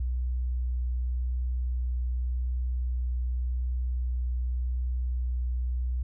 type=tone with vibrato; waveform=sine; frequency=61.74 Hz; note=B1; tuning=in tune; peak=-26 dBFS; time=0-6.03 s; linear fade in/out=5 ms; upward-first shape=triangle; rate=0.87 Hz; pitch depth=10 cents each way; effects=none